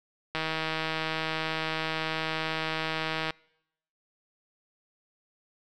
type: click train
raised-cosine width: 0.3 ms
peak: -14 dBFS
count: 471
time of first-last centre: 0.35-3.306 s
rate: 159 Hz
effects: noise-tail reverb RT60 0.8 s tail -26 dB re dry